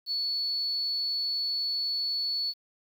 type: tone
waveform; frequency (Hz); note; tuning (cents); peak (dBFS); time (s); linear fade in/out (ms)
sine; 4424; C#8; -4; -27; 0.06-2.54; 50
effects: 9-bit